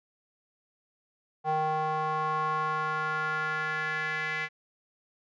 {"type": "tone with band-pass filter sweep", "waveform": "square", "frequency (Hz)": 155.56, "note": "D#3", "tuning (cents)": 0, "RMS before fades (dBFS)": -30, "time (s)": [1.44, 4.49], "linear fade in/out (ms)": 50, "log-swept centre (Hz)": [800, 2000], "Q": 4.1, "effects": ["resampled to 16000 Hz"]}